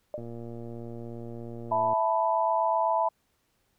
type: tone with exponential decay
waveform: sine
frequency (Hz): 602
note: D5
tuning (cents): +43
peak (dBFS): -27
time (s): 0.14-0.26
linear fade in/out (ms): 1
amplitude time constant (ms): 26
type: click train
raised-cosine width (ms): 2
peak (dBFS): -28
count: 206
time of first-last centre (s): 0.18-1.932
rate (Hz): 117
type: chord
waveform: sine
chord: E suspended fourth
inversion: none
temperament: equal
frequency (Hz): 659.3 / 880 / 987.8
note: E5 / A5 / B5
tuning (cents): 0 / 0 / 0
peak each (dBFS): -27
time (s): 1.71-3.09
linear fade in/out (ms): 10
effects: pink hiss -72 dBFS RMS until 3.78 s